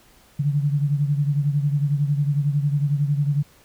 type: beating tone pair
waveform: sine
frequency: 142.7 / 153.7 Hz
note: D3 / D#3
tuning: -49 / -21 cents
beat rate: 11 Hz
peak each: -19 / -25 dBFS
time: 0.39-3.43 s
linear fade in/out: 10 ms
effects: pink hiss -54 dBFS RMS until 3.64 s